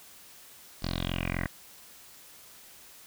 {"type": "tone with low-pass filter sweep", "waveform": "10% pulse", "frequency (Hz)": 43.98, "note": "F1", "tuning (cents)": 13, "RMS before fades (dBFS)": -32, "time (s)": [0.82, 1.47], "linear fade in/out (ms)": 10, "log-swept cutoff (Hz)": [4800, 1800], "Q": 6.4, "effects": ["white hiss -52 dBFS RMS until 3.06 s"]}